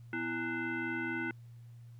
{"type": "tone with frequency modulation", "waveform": "sine", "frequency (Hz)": 909, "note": "A#5", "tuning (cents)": -44, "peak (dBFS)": -33, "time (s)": [0.13, 1.31], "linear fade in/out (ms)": 2, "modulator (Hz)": 578, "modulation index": 2.1, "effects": ["added 118 Hz sine -49 dBFS peak until 1.99 s", "pink hiss -72 dBFS RMS until 1.99 s"]}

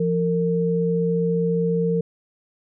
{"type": "tone pair together", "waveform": "sine", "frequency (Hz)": [171.53, 457.4], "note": ["F3", "A#4"], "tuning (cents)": [-31, -33], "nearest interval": "octave + perfect fourth", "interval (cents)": 1698, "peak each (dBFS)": -21, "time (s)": [0, 2.01], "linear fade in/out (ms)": 5, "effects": []}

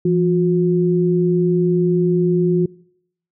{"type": "tone pair together", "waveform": "sine", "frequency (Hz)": [170, 360.2], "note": ["F3", "F#4"], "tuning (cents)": [-46, -46], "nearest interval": "octave + minor second", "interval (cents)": 1300, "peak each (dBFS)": -16, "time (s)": [0.05, 2.66], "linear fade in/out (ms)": 5, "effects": ["noise-tail reverb RT60 0.7 s tail -24 dB re dry"]}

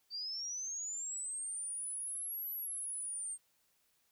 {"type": "linear two-way sweep", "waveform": "sine", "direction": "up then down", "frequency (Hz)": [4584, 11850, 8540], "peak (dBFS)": -38, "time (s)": [0.1, 3.38], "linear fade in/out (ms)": 50, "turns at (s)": 2.5, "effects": ["white hiss -75 dBFS RMS until 4.11 s"]}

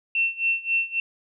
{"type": "tone with tremolo", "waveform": "sine", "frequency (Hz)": 2700, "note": "E7", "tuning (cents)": 41, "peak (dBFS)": -18, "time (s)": [0.15, 1], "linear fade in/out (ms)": 2, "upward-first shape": "sine", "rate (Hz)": 3.7, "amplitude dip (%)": 90, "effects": []}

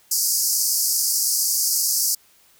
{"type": "band-pass noise", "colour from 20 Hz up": "pink", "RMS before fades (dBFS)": -21, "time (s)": [0.11, 2.15], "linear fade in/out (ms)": 5, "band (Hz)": [4700, 16000], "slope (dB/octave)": 96, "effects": ["white hiss -56 dBFS RMS until 2.59 s"]}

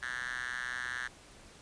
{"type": "tone with high-pass filter", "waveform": "5% pulse", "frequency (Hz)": 124.4, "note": "B2", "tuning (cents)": 13, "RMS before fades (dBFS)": -38, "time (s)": [0.02, 1.08], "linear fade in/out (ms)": 10, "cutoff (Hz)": 1700, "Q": 7.2, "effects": ["pink hiss -55 dBFS RMS until 1.61 s", "resampled to 22050 Hz"]}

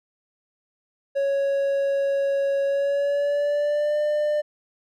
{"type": "tone with pitch glide", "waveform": "triangle", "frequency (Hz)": [554.4, 597.6], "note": ["C#5", "D5"], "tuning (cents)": [0, 30], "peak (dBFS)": -18, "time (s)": [1.15, 4.42], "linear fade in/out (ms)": 20, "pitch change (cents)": 130, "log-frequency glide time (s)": [2.65, 3.98], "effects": []}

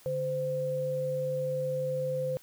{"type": "tone pair together", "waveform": "sine", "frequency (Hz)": [145.38, 516], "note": ["D3", "C5"], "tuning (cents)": [-17, -24], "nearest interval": "octave + minor seventh", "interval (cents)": 2193, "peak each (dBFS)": [-36, -29], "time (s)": [0.06, 2.37], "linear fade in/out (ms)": 0, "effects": ["white hiss -57 dBFS RMS until 2.42 s"]}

